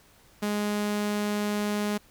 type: tone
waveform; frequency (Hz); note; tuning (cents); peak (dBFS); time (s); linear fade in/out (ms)
sawtooth; 207.7; G#3; 0; -22; 0.42-1.98; 10
effects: pink hiss -58 dBFS RMS until 2.1 s